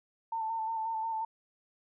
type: tone with vibrato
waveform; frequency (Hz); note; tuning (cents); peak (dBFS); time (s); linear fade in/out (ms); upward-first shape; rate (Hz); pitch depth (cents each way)
sine; 894; A5; +27; -31; 0.32-1.25; 5; square; 5.6; 26
effects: none